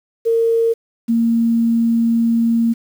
sine tone pair in turn, 457.9 / 230.7 Hz, A#4 / A#3, -31 / -18 cents, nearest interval octave, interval 1187 cents, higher first, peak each -12 dBFS, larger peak neither, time 0.25-0.74 / 1.08-2.74 s, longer second, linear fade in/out 20 ms, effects 7-bit

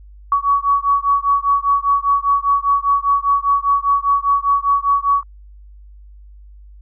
sine beating tone pair, 1125 / 1130 Hz, C#6 / C#6, +25 / +33 cents, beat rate 5 Hz, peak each -16 dBFS, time 0.32-5.23 s, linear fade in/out 2 ms, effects added 50 Hz sine -38 dBFS peak until 6.81 s

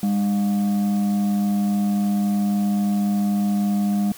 sine tone with frequency modulation, 202.7 Hz, G#3, 42 cents flat, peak -16 dBFS, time 0.03-4.12 s, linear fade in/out 2 ms, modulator 509 Hz, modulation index 0.31, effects tanh soft clip ceiling -15 dBFS + white hiss -42 dBFS RMS until 4.17 s

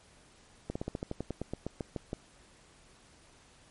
slowing click train, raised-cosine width 2 ms, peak -21 dBFS, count 15, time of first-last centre 0.7-2.131 s, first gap 55 ms, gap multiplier 1.09, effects pink hiss -60 dBFS RMS until 3.7 s + MP3 48 kbps

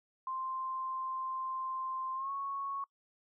sine tone with pitch glide, 1046.5 to 1105.5 Hz, C6 to C#6, 0 to -5 cents, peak -35 dBFS, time 0.27-2.84 s, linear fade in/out 2 ms, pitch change +95 cents, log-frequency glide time 2.15-2.31 s, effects noise-tail reverb RT60 0.1 s tail -24 dB re dry

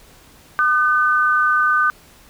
sine tone pair together, 1213.4 / 1516 Hz, D#6 / F#6, -44 / +42 cents, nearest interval major third, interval 386 cents, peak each -16 dBFS, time 0.59-1.9 s, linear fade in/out 0 ms, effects pink hiss -48 dBFS RMS until 2.29 s

